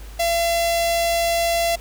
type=tone with notch filter; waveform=sawtooth; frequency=678 Hz; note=E5; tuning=49 cents sharp; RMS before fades=-20 dBFS; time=0.19-1.76 s; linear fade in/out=10 ms; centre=1400 Hz; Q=1.8; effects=added 51 Hz sine -35 dBFS peak until 1.8 s + pink hiss -45 dBFS RMS until 1.8 s